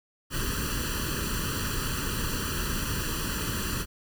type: noise with comb filter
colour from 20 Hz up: pink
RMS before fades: -30 dBFS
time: 0.3-3.86 s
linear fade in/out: 50 ms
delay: 0.68 ms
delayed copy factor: +1
effects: none